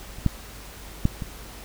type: clicks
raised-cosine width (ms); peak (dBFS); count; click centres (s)
5; -28 / -7 / -6 / -18; 4; 0.186 / 0.263 / 1.054 / 1.222
effects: added 50 Hz sine -43 dBFS peak until 1.64 s + pink hiss -43 dBFS RMS until 1.64 s